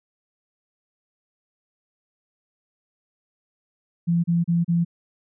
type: tone bursts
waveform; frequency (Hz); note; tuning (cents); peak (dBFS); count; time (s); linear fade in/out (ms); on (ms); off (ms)
sine; 170.3; F3; -43; -17; 4; 4.07-4.849; 20; 170; 33
effects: none